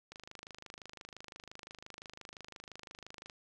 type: click train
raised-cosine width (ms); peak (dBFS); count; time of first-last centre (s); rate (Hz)
0.2; -30; 83; 0.12-3.298; 25.8
effects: none